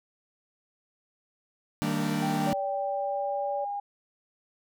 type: chord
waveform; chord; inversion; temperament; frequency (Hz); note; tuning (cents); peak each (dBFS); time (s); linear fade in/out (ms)
45% pulse; Eb major seventh; none; equal with one note detuned; 155.56 / 196 / 228.8 / 293.7; Eb3 / G3 / Bb3 / D4; 0 / 0 / -32 / 0; -32; 1.82-2.53; 0
type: tone with pitch glide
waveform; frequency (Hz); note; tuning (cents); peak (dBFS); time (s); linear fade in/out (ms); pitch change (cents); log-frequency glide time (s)
sine; 783 to 810.6; G5 to G#5; -2 to -42; -30; 2.22-3.8; 5; +60; 2.55-3.67
type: tone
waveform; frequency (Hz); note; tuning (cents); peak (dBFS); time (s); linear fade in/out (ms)
sine; 574; D5; -40; -30; 2.46-3.65; 10
effects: none